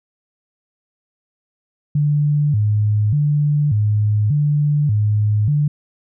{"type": "tone with vibrato", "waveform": "sine", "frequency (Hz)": 124.6, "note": "B2", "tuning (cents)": 16, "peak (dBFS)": -13, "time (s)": [1.95, 5.68], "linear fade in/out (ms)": 5, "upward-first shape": "square", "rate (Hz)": 0.85, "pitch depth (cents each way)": 290, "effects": []}